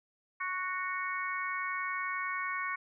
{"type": "harmonic tone", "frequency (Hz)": 369.2, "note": "F#4", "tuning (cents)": -4, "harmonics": [3, 4, 5, 6], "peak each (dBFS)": [-36, -40, -39, -38], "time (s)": [0.4, 2.76], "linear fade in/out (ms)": 10, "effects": []}